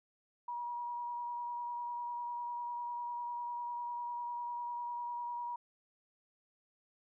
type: tone with vibrato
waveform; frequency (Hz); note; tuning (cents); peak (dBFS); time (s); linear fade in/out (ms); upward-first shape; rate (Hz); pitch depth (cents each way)
sine; 959; A#5; +49; -37; 0.48-5.56; 5; sine; 10; 15
effects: none